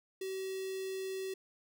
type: tone with notch filter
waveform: square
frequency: 381.4 Hz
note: G4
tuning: 47 cents flat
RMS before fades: -39 dBFS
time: 0.21-1.34 s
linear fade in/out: 5 ms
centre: 1200 Hz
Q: 1.1
effects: none